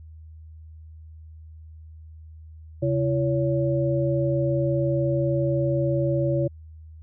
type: tone cluster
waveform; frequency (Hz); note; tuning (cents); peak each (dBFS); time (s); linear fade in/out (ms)
sine; 135.5 / 337.6 / 564; C#3 / E4 / C#5; -39 / +41 / +30; -23 / -26 / -25; 2.82-6.48; 10
effects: added 79 Hz sine -41 dBFS peak until 7.02 s